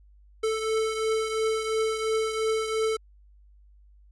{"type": "beating tone pair", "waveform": "square", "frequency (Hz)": [440, 442.9], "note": ["A4", "A4"], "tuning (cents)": [0, 11], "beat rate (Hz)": 2.9, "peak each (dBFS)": [-26, -33], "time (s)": [0.43, 2.97], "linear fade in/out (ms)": 10, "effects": ["added 50 Hz sine -52 dBFS peak until 4.11 s", "resampled to 24000 Hz"]}